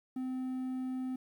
triangle tone, 257.4 Hz, C4, 28 cents flat, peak -32 dBFS, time 0.16-1.16 s, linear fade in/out 5 ms, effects 11-bit

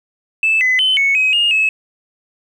sine tone with pitch steps, 2629 / 2020 / 3049 / 2211 / 2535 / 2841 / 2587 Hz, E7 / B6 / G7 / C#7 / D#7 / F7 / E7, -5 / +39 / -49 / -5 / +32 / +29 / -33 cents, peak -10 dBFS, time 0.43-1.69 s, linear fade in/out 2 ms, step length 180 ms, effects tanh soft clip ceiling -7 dBFS + 8-bit

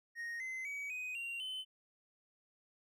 triangle tone with pitch steps, 1864.7 / 2057 / 2269 / 2503 / 2762 / 3047 Hz, A#6 / C7 / C#7 / D#7 / F7 / G7, 0 / -30 / +40 / +10 / -20 / -50 cents, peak -38 dBFS, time 0.15-1.65 s, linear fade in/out 50 ms, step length 250 ms, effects none

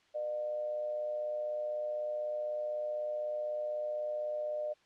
sine tone with amplitude modulation, 604 Hz, D5, 48 cents sharp, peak -31 dBFS, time 0.14-4.74 s, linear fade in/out 20 ms, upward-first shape sine, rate 116 Hz, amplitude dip 45%, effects white hiss -68 dBFS RMS until 4.85 s + low-pass 4000 Hz 12 dB/octave

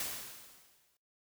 white noise with exponential decay, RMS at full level -36 dBFS, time 0-0.97 s, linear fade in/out 2 ms, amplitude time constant 210 ms, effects noise-tail reverb RT60 0.3 s tail -22 dB re dry

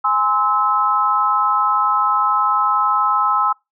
sine chord, Ab augmented, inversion none, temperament just, 830.6 / 1038.3 / 1297.8 Hz, Ab5 / C6 / E6, 0 / -14 / -27 cents, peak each -21 / -19 / -16 dBFS, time 0.04-3.53 s, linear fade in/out 10 ms, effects noise-tail reverb RT60 0.2 s tail -24 dB re dry

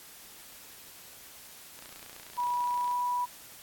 click train, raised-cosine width 0.2 ms, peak -30 dBFS, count 34, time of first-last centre 1.79-2.912 s, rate 29.4 Hz
sine tone with pitch glide, 974 to 980.2 Hz, B5 to B5, -24 to -13 cents, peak -27 dBFS, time 2.37-3.26 s, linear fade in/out 20 ms, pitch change +11 cents, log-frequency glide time 2.56-2.99 s
effects white hiss -50 dBFS RMS until 3.62 s + AAC 64 kbps

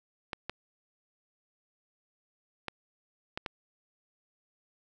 clicks, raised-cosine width 0.3 ms, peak -18 dBFS, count 5, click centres 0.332 / 0.496 / 2.683 / 3.375 / 3.462 s, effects none

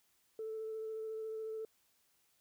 sine tone with vibrato, 440 Hz, A4, in tune, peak -38 dBFS, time 0.39-1.65 s, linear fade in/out 2 ms, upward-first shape sine, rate 14 Hz, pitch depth 13 cents each way, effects tanh soft clip ceiling -35 dBFS + white hiss -74 dBFS RMS until 2.4 s

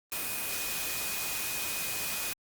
sine tone in noise, 2489 Hz, D#7, in tune, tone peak -40 dBFS, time 0.12-2.33 s, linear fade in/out 0 ms, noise white, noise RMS -34 dBFS, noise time 0.12-2.33 s, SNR -9 dB, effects Opus 32 kbps

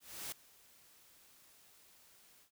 white noise with ADSR envelope, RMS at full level -42 dBFS, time 0-2.51 s, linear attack 320 ms, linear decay 4 ms, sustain -22 dB, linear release 98 ms, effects none

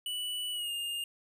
square tone with pitch glide, 2960 to 2823 Hz, F#7 to F7, 0 to +18 cents, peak -34 dBFS, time 0.06-1.04 s, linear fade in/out 2 ms, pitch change -82 cents, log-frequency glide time 0.52-0.71 s, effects none

